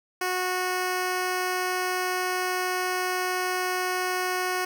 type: tone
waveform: 10% pulse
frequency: 366.3 Hz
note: F#4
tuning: 17 cents flat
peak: -17 dBFS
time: 0.21-4.65 s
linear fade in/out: 5 ms
effects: none